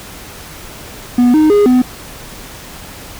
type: tone with pitch steps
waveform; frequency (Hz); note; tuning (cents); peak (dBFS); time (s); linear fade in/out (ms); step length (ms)
triangle; 244.7 / 309.1 / 411.6 / 251.6; B3 / D#4 / G#4 / B3; -16 / -11 / -16 / +32; -4; 1.18-1.82; 5; 160
effects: pink hiss -32 dBFS RMS until 3.19 s